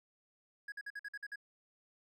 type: tone bursts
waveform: triangle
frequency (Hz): 1661.2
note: G#6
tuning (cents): 0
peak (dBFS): -39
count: 8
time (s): 0.68-1.358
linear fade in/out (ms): 5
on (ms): 41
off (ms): 50
effects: none